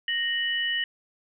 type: tone pair together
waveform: sine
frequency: 1862.1 / 2960 Hz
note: A#6 / F#7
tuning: -2 / 0 cents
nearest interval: minor sixth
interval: 802 cents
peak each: -27 dBFS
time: 0.08-0.84 s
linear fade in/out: 2 ms
effects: none